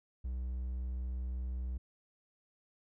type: tone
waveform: triangle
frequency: 62.6 Hz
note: B1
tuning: 24 cents sharp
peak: -33 dBFS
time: 0.24-1.78 s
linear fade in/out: 10 ms
effects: none